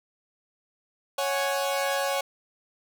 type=chord; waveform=sawtooth; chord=C# suspended fourth; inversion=none; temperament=equal; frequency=554.4 / 740 / 830.6 Hz; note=C#5 / F#5 / G#5; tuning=0 / 0 / 0 cents; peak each=-23 / -28 / -28 dBFS; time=1.18-2.21 s; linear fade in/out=5 ms; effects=none